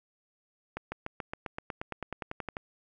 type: accelerating click train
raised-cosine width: 0.5 ms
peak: -20 dBFS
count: 17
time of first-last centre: 0.77-2.568 s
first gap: 150 ms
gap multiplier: 0.96
effects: none